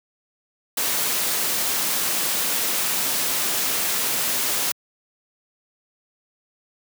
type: noise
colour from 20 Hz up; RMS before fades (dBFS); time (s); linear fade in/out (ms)
white; -23; 0.77-4.72; 5
effects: high-pass 150 Hz 12 dB/octave